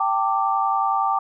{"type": "chord", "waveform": "sine", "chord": "G suspended second", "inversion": "none", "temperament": "equal with one note detuned", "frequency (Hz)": [784, 894.9, 1174.7], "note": ["G5", "A5", "D6"], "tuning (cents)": [0, 29, 0], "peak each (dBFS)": [-22, -24, -22], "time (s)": [0, 1.19], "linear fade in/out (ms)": 5, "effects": []}